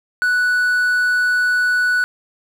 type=tone; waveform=triangle; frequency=1480 Hz; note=F#6; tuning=in tune; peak=-12 dBFS; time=0.22-2.04 s; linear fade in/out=0 ms; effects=7-bit